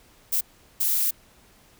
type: noise bursts at uneven times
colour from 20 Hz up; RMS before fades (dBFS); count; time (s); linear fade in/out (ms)
violet; -23; 2; 0.32-0.41 / 0.8-1.11; 10
effects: pink hiss -56 dBFS RMS until 1.79 s